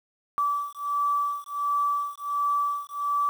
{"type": "beating tone pair", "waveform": "sine", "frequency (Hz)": [1155, 1156.4], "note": ["D6", "D6"], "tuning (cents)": [-29, -27], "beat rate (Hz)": 1.4, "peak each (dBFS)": -27, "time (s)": [0.38, 3.29], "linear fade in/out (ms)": 0, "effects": ["8-bit"]}